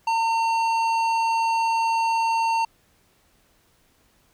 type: tone with low-pass filter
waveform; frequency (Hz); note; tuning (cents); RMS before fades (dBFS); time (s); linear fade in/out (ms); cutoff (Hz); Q
square; 909; A#5; -44; -22; 0.07-2.65; 5; 5100; 0.53
effects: pink hiss -62 dBFS RMS until 4.33 s